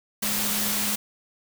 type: tone in noise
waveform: sine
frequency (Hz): 207.7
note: G#3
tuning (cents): 0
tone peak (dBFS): -33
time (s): 0.22-0.96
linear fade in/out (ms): 10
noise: white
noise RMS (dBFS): -26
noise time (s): 0.22-0.96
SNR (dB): -10
effects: none